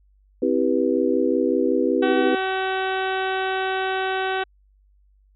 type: chord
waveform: sine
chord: C major seventh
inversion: none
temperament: just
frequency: 261.6 / 327 / 392.4 / 490.5 Hz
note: C4 / E4 / G4 / B4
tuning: 0 / -14 / +2 / -12 cents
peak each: -23 dBFS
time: 0.42-2.35 s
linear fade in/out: 5 ms
type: harmonic tone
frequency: 379.7 Hz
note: F#4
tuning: 45 cents sharp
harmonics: 1 / 2 / 3 / 4 / 5 / 6 / 7 / 8 / 9 / 10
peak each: -26 / -26 / -34 / -28 / -36 / -40 / -36 / -38 / -40 / -40 dBFS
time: 2.02-4.44 s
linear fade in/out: 10 ms
effects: added 49 Hz sine -55 dBFS peak until 5.35 s